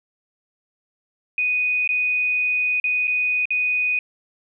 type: tone with dropouts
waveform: sine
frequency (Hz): 2486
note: D#7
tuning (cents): -2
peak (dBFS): -18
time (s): 1.38-3.99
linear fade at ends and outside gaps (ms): 2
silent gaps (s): 1.876-1.89 / 2.8-2.841 / 3.072-3.078 / 3.455-3.505
effects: none